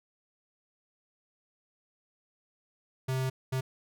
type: tone bursts at uneven times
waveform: square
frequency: 130.81 Hz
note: C3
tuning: in tune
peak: -29 dBFS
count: 2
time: 3.08-3.3 / 3.52-3.61 s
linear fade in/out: 10 ms
effects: none